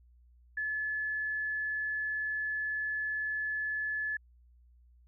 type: tone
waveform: sine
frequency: 1721 Hz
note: A6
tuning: 39 cents flat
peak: -31 dBFS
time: 0.57-4.17 s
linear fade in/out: 5 ms
effects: added 60 Hz sine -58 dBFS peak until 5.07 s